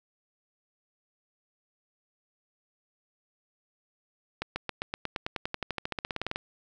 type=accelerating click train; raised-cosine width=0.3 ms; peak=-15 dBFS; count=24; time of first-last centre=4.42-6.359 s; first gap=140 ms; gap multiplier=0.95; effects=none